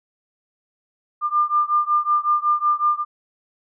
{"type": "beating tone pair", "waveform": "sine", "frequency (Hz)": [1197, 1202.4], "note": ["D6", "D6"], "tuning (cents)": [33, 40], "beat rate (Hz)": 5.4, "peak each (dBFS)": [-19, -20], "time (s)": [1.21, 3.05], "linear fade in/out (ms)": 50, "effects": []}